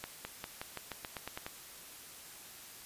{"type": "accelerating click train", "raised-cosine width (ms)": 0.3, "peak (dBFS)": -23, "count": 11, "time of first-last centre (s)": [0.04, 1.465], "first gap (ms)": 210, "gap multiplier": 0.91, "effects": ["white hiss -51 dBFS RMS until 2.85 s", "resampled to 32000 Hz"]}